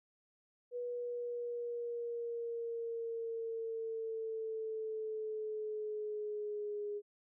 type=linear sweep; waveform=sine; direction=down; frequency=488.1 to 412.2 Hz; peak=-37 dBFS; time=0.71-7.02 s; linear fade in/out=50 ms; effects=none